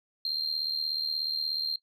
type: tone with amplitude modulation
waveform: sine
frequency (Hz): 4186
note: C8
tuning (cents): 0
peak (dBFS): -23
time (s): 0.25-1.76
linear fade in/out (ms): 2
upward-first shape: sine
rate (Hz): 76.7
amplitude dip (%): 75
effects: noise-tail reverb RT60 0.1 s tail -19 dB re dry + tanh soft clip ceiling -24 dBFS